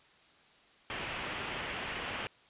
white low-pass noise, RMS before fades -39 dBFS, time 0.9-2.27 s, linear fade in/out 0 ms, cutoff 3200 Hz, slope 48 dB/octave, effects white hiss -62 dBFS RMS until 2.49 s + resampled to 8000 Hz

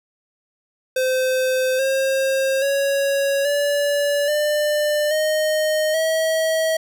square tone with pitch steps, 516 / 535.1 / 555 / 575.5 / 596.9 / 619 / 641.9 Hz, C5 / C5 / C#5 / D5 / D5 / D#5 / E5, -24 / +39 / +2 / -35 / +28 / -9 / -46 cents, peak -18 dBFS, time 0.96-6.77 s, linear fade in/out 5 ms, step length 830 ms, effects none

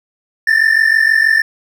triangle tone pair together, 1760 / 1806.3 Hz, A6 / A6, 0 / +45 cents, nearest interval unison, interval 45 cents, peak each -10 dBFS, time 0.47-1.42 s, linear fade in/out 5 ms, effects none

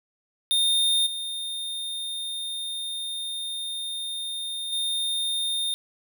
square tone with level steps, 3644 Hz, A#7, 40 cents flat, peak -20 / -30 / -25 dBFS, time 0.51-5.74 s, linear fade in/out 0 ms, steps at 1.06 / 4.72 s, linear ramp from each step 10 ms, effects none

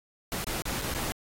pink noise with dropouts, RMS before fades -33 dBFS, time 0.32-1.12 s, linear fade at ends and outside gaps 0 ms, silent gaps 0.443-0.469 / 0.62-0.656 / 0.815-0.82 / 0.94-0.948 s, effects AAC 48 kbps

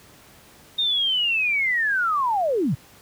sine linear sweep, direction down, 3700 to 104.6 Hz, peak -19 dBFS, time 0.78-2.75 s, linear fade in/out 10 ms, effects pink hiss -50 dBFS RMS until 3.01 s + high-pass 60 Hz 12 dB/octave

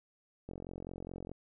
click train, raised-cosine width 2 ms, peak -30 dBFS, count 38, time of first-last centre 0.49-1.316 s, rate 44.8 Hz, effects none

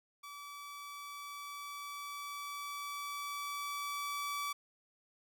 sawtooth tone with level ramp, 1151 Hz, D6, 35 cents flat, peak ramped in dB -43 to -32 dBFS, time 0.23-4.53 s, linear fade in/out 10 ms, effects none

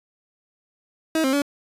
30% pulse tone with pitch steps, 319.4 / 265 / 285.1 Hz, D#4 / C4 / C#4, +45 / +22 / +49 cents, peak -16 dBFS, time 1.15-1.42 s, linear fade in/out 2 ms, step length 90 ms, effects resampled to 32000 Hz

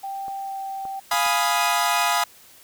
sine tone with pitch glide, 784 to 778.6 Hz, G5 to G5, 0 to -12 cents, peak -28 dBFS, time 0.03-1 s, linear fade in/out 10 ms, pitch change -12 cents, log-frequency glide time 0.43-0.58 s
clicks, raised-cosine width 1 ms, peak -28 dBFS, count 4, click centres 0.282 / 0.853 / 1.135 / 1.263 s
sawtooth chord, F half-diminished seventh, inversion none, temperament equal, 698.5 / 830.6 / 987.8 / 1244.5 Hz, F5 / Ab5 / Cb6 / Eb6, 0 / 0 / 0 / 0 cents, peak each -21 dBFS, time 1.11-2.24 s, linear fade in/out 5 ms
effects white hiss -50 dBFS RMS until 2.63 s

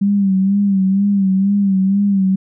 sine tone with vibrato, 196 Hz, G3, in tune, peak -11 dBFS, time 0.01-2.36 s, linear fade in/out 10 ms, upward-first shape sine, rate 2.1 Hz, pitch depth 61 cents each way, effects none

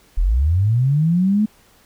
sine linear sweep, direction up, 34.6 to 218.2 Hz, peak -13 dBFS, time 0.17-1.46 s, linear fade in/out 10 ms, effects pink hiss -53 dBFS RMS until 1.85 s

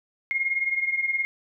sine beating tone pair, 2139 / 2158 Hz, C7 / C#7, +38 / -47 cents, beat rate 19 Hz, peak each -24 / -29 dBFS, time 0.31-1.25 s, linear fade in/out 0 ms, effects none

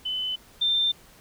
sine tone pair in turn, 3023 / 3584 Hz, F#7 / A7, +36 / +31 cents, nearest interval minor third, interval 295 cents, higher second, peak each -26 / -20 dBFS, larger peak second, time 0.05-0.36 / 0.61-0.92 s, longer neither, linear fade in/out 10 ms, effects pink hiss -53 dBFS RMS until 1.2 s

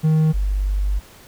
triangle / sine tone pair in turn, 156.8 / 49.13 Hz, D#3 / G1, +14 / +5 cents, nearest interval octave + minor sixth, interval 2009 cents, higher first, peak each -11 / -17 dBFS, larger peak first, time 0.03-0.33 / 0.33-1 s, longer second, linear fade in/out 20 ms, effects pink hiss -46 dBFS RMS until 1.27 s

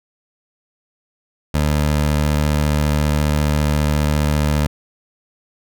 20% pulse tone, 74.7 Hz, D2, 30 cents sharp, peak -10 dBFS, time 1.54-4.67 s, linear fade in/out 5 ms, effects none

